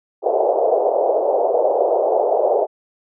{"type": "band-pass noise", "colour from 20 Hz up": "white", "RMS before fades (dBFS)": -17, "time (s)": [0.22, 2.67], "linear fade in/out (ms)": 50, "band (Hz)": [410, 730], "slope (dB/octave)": 48, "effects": []}